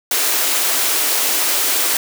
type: high-pass noise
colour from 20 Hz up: white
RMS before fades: -17 dBFS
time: 0.11-1.97 s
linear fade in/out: 2 ms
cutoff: 270 Hz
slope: 48 dB/octave
effects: none